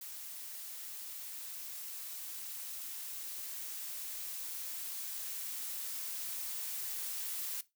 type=noise with level ramp; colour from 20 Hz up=blue; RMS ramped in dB=-46 to -39 dBFS; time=0.01-7.61 s; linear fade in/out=5 ms; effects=noise-tail reverb RT60 0.2 s tail -17 dB re dry